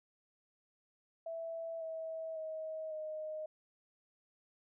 sine tone with pitch steps, 659.3 / 646.1 / 633.2 / 620.5 Hz, E5 / E5 / D#5 / D#5, 0 / -35 / +30 / -5 cents, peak -39 dBFS, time 1.26-3.46 s, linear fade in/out 5 ms, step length 550 ms, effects none

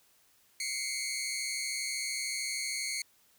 15% pulse tone pair together, 2093 / 2226 Hz, C7 / C#7, 0 / +7 cents, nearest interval minor second, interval 107 cents, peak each -31 / -28 dBFS, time 0.6-3.02 s, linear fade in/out 2 ms, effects white hiss -66 dBFS RMS until 3.38 s

